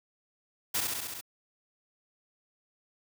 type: noise with echo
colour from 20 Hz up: white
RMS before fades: -29 dBFS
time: 0.74-0.81 s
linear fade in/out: 10 ms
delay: 67 ms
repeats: 6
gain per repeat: -2 dB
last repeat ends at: 1.212 s
effects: none